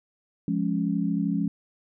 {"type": "chord", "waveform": "sine", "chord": "Db major", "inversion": "first", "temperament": "equal", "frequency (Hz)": [174.61, 207.7, 277.2], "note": ["F3", "Ab3", "Db4"], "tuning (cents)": [0, 0, 0], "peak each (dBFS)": [-27, -27, -28], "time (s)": [0.48, 1.48], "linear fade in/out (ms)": 2, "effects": []}